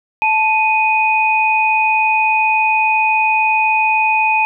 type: tone pair together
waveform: sine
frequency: 876.4 / 2489 Hz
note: A5 / D#7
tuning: -7 / 0 cents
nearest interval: octave + tritone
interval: 1807 cents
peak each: -14 dBFS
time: 0.22-4.45 s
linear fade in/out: 0 ms
effects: none